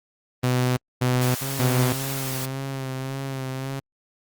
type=tone bursts; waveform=sawtooth; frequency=125.9 Hz; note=B2; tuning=34 cents sharp; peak=-15 dBFS; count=3; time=0.43-1.93 s; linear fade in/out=10 ms; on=340 ms; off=240 ms
type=high-pass noise; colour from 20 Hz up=white; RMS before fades=-32 dBFS; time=1.21-2.46 s; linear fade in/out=10 ms; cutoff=550 Hz; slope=24 dB/octave
type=tone with vibrato; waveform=sawtooth; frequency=133.6 Hz; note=C3; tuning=36 cents sharp; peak=-24 dBFS; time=1.41-3.8 s; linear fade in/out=10 ms; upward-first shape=sine; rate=1.8 Hz; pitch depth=35 cents each way
effects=Opus 32 kbps